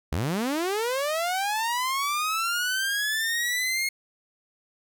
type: linear sweep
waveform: sawtooth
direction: up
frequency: 63.6 to 2161 Hz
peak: -21 dBFS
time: 0.12-3.89 s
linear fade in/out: 5 ms
effects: none